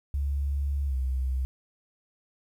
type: tone with pitch glide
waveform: sine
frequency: 70.3 to 64.84 Hz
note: C#2 to C2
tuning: +25 to -15 cents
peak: -25 dBFS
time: 0.14-1.45 s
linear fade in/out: 0 ms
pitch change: -140 cents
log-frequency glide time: 0.87-0.95 s
effects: 10-bit